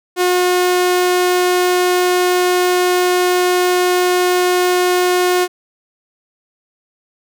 sawtooth tone, 360.6 Hz, F#4, 45 cents flat, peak -8 dBFS, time 0.16-5.48 s, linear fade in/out 50 ms, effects none

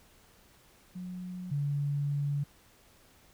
sine tone pair in turn, 181.4 / 143.31 Hz, F#3 / D3, -34 / -42 cents, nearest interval major third, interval 408 cents, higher first, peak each -37 / -28 dBFS, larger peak second, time 0.95-1.51 / 1.51-2.44 s, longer second, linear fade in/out 10 ms, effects pink hiss -61 dBFS RMS until 3.33 s

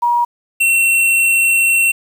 sine / square tone pair in turn, 955 / 2716 Hz, A#5 / F7, +42 / -49 cents, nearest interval octave + tritone, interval 1809 cents, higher second, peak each -11 dBFS, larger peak neither, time 0.02-0.25 / 0.6-1.92 s, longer second, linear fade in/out 10 ms, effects 7-bit

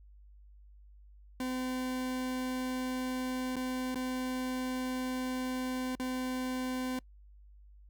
40% pulse tone with dropouts, 255.7 Hz, C4, 40 cents flat, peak -32 dBFS, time 1.4-6.99 s, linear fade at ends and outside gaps 2 ms, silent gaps 3.558-3.565 / 3.946-3.956 / 5.953-5.997 s, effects noise-tail reverb RT60 0.1 s tail -25 dB re dry + added 50 Hz sine -53 dBFS peak until 7.89 s

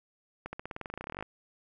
accelerating click train, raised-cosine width 0.5 ms, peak -23 dBFS, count 21, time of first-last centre 0.46-1.226 s, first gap 70 ms, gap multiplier 0.93, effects none

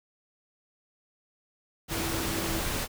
sine tone in noise, 329.6 Hz, E4, in tune, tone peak -35 dBFS, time 1.89-2.62 s, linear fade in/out 50 ms, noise pink, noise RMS -31 dBFS, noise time 1.88-2.88 s, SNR -7 dB, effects none

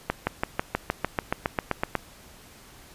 accelerating click train, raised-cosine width 0.5 ms, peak -8 dBFS, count 14, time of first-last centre 0.1-1.953 s, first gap 170 ms, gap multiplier 0.97, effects pink hiss -50 dBFS RMS until 2.94 s + resampled to 32000 Hz

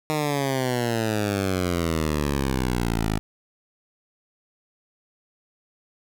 10% pulse exponential sweep, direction down, 155.56 to 51.91 Hz, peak -14 dBFS, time 0.1-3.19 s, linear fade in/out 0 ms, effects none

